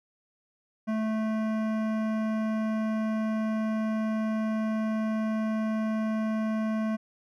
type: tone with hard clipping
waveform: sine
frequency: 218.7 Hz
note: A3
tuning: 10 cents flat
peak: -28 dBFS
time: 0.87-6.97 s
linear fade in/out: 20 ms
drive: 15 dB
effects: none